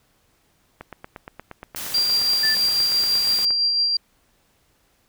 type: click train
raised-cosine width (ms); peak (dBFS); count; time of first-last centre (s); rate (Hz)
0.5; -20; 24; 0.81-3.506; 8.53
type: noise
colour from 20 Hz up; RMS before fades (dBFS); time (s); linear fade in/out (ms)
white; -31; 1.76-3.45; 0
type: tone with tremolo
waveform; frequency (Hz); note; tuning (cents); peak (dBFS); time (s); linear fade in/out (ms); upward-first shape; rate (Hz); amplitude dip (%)
sine; 4743; D8; +16; -16; 1.94-3.97; 5; sine; 6; 30
type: tone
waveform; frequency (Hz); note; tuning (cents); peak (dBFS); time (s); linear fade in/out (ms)
sine; 1760; A6; 0; -23; 2.43-2.55; 5
effects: pink hiss -63 dBFS RMS until 5.08 s

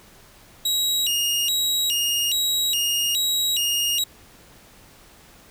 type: tone with vibrato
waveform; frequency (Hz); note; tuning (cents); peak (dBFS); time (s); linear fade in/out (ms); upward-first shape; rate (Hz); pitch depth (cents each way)
sawtooth; 3308; G#7; -8; -17; 0.65-4.04; 5; square; 1.2; 260
effects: pink hiss -50 dBFS RMS until 5.5 s

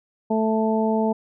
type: harmonic tone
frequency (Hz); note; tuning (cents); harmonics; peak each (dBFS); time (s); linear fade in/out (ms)
220; A3; 0; 1 / 2 / 3 / 4; -21 / -24 / -26 / -27; 0.3-1.13; 10
effects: none

